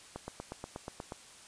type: click train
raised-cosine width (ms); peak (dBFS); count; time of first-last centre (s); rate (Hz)
1; -25; 9; 0.16-1.122; 8.32
effects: white hiss -54 dBFS RMS until 1.47 s + resampled to 22050 Hz